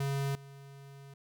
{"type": "tone with level steps", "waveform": "square", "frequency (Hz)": 138.59, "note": "C#3", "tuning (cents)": 0, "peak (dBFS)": [-31, -49], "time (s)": [0, 1.14], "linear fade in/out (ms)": 5, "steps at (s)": 0.35, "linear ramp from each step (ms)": 2, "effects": []}